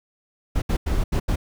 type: noise bursts at uneven times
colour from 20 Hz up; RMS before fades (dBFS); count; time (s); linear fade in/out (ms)
brown; -21; 5; 0.55-0.62 / 0.69-0.77 / 0.86-1.04 / 1.12-1.2 / 1.28-1.36; 10
effects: none